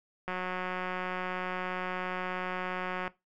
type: click train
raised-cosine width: 0.5 ms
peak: -20 dBFS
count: 513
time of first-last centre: 0.28-3.078 s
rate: 183 Hz
effects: noise-tail reverb RT60 0.2 s tail -18 dB re dry